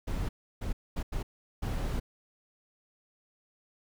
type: noise bursts at uneven times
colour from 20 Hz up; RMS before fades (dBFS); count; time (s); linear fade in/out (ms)
brown; -32; 5; 0.07-0.29 / 0.61-0.73 / 0.96-1.03 / 1.12-1.23 / 1.62-2; 10
effects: none